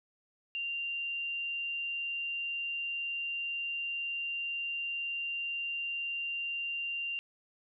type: tone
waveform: sine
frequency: 2779 Hz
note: F7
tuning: 9 cents flat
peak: -33 dBFS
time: 0.55-7.19 s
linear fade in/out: 0 ms
effects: none